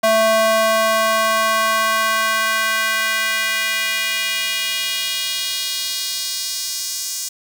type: tone with high-pass filter sweep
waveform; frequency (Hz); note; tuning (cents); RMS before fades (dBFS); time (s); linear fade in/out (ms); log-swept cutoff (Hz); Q
square; 220.9; A3; +7; -19; 0.03-7.29; 10; 630 to 6200; 1.8
effects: 7-bit